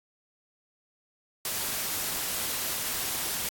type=noise; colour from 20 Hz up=white; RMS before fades=-31 dBFS; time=1.45-3.49 s; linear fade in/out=2 ms; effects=AAC 64 kbps